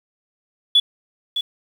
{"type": "tone with echo", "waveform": "sine", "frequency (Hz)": 3422, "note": "A7", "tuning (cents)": -49, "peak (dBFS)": -9, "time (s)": [0.75, 0.8], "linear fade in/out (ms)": 5, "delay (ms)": 610, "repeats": 1, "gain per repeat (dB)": -10, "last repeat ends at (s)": 1.41, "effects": ["tanh soft clip ceiling -5 dBFS", "7-bit"]}